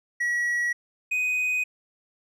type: tone pair in turn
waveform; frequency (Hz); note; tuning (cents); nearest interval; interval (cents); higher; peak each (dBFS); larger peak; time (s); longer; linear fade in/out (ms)
triangle; 1923 / 2499; B6 / D#7; -47 / +7; perfect fourth; 454; second; -21 / -21; neither; 0.2-0.73 / 1.11-1.64; neither; 10
effects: resampled to 32000 Hz